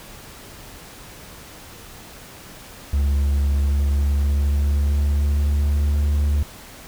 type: tone with pitch glide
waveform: triangle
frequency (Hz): 70.4 to 72.97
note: C#2 to D2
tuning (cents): +27 to -11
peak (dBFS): -14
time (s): 2.93-6.43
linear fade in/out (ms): 5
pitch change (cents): +62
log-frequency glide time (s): 3.48-6.09
effects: pink hiss -41 dBFS RMS until 6.87 s